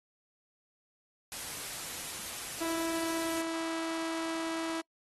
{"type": "noise", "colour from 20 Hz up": "white", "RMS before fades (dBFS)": -40, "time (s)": [1.32, 3.41], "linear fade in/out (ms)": 0}
{"type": "tone with pitch glide", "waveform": "sawtooth", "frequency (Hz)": [329.6, 327.1], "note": ["E4", "E4"], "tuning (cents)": [0, -13], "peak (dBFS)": -29, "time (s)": [2.6, 4.82], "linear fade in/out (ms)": 20, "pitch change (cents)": -13, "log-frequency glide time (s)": [2.82, 3.86]}
{"effects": ["noise-tail reverb RT60 0.1 s tail -26 dB re dry", "AAC 32 kbps"]}